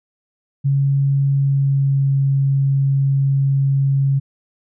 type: tone with pitch glide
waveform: sine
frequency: 138.59 to 137.32 Hz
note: C#3 to C#3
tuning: 0 to -16 cents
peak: -13 dBFS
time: 0.64-4.2 s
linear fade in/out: 20 ms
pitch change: -16 cents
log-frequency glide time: 1.3-2.14 s
effects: none